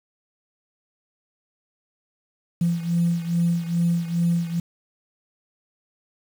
sine beating tone pair, 170 / 172.4 Hz, F3 / F3, -46 / -22 cents, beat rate 2.4 Hz, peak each -20 / -24 dBFS, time 2.61-4.6 s, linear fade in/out 5 ms, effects tanh soft clip ceiling -13 dBFS + 7-bit

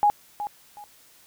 sine tone with echo, 828 Hz, G#5, 5 cents flat, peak -15 dBFS, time 0.03-0.1 s, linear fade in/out 0 ms, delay 370 ms, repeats 2, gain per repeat -12 dB, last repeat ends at 0.84 s, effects white hiss -55 dBFS RMS until 1.26 s

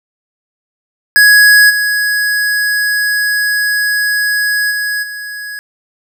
square tone with level steps, 1670 Hz, G#6, 9 cents sharp, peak -4 / -12 / -15 / -23 dBFS, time 1.16-5.59 s, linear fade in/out 0 ms, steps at 1.69 / 4.7 / 5.02 s, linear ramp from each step 20 ms, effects none

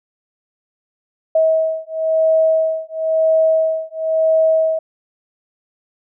sine beating tone pair, 640 / 640.98 Hz, D#5 / E5, +49 / -49 cents, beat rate 0.98 Hz, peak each -16 dBFS, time 1.35-4.79 s, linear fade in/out 5 ms, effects none

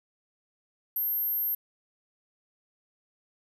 sine tone, 12780 Hz, G9, 32 cents sharp, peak -26 dBFS, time 0.96-1.55 s, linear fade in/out 5 ms, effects none

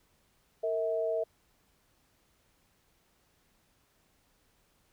sine tone pair together, 457.7 / 646 Hz, A#4 / E5, -32 / -35 cents, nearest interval tritone, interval 597 cents, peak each -32 / -30 dBFS, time 0.63-1.24 s, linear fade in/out 10 ms, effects pink hiss -70 dBFS RMS until 4.92 s

